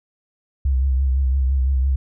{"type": "tone with vibrato", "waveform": "sine", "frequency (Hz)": 66.2, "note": "C2", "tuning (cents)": 21, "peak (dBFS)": -15, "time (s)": [0.65, 1.96], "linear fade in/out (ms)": 5, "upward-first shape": "triangle", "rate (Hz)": 5.9, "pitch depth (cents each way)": 75, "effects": []}